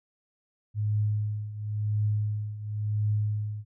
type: tone with tremolo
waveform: sine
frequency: 105.5 Hz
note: G#2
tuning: 28 cents sharp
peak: -22 dBFS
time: 0.74-3.65 s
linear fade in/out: 50 ms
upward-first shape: triangle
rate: 0.95 Hz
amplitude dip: 80%
effects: none